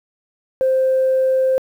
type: tone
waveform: sine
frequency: 523.3 Hz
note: C5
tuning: in tune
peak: -12 dBFS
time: 0.61-1.58 s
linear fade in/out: 0 ms
effects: tanh soft clip ceiling -9 dBFS + 8-bit